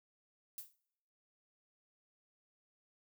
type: noise with exponential decay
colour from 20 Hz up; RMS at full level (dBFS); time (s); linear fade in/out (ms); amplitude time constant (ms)
violet; -42; 0.58-0.76; 1; 37
effects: noise-tail reverb RT60 0.8 s tail -24 dB re dry